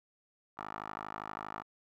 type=tone with band-pass filter; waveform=10% pulse; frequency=52.5 Hz; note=G#1; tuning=19 cents sharp; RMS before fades=-43 dBFS; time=0.57-1.63 s; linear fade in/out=20 ms; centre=1100 Hz; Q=3.5; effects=none